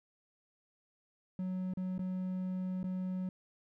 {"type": "tone with dropouts", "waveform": "triangle", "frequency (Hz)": 185, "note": "F#3", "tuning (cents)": 0, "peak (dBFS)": -32, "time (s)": [1.39, 3.29], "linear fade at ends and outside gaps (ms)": 2, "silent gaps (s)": [[1.737, 1.772], [1.981, 1.992], [2.831, 2.841]], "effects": []}